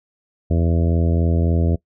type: harmonic tone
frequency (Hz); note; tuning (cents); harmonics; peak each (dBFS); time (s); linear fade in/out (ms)
83.6; E2; +25; 1 / 2 / 3 / 4 / 5 / 6 / 7 / 8; -16 / -22 / -26 / -28 / -30 / -32 / -33 / -34; 0.5-1.76; 10
effects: noise-tail reverb RT60 0.1 s tail -21 dB re dry